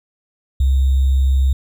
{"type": "tone with sample-and-hold", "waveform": "sine", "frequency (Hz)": 66.7, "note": "C2", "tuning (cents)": 34, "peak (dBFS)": -11, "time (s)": [0.6, 1.53], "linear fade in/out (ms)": 5, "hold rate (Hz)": 3675, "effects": []}